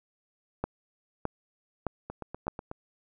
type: two click trains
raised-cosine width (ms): 1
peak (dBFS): -15 / -23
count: 4 / 6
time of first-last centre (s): 0.64-2.48 / 2.1-2.714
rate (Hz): 1.63 / 8.14
effects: none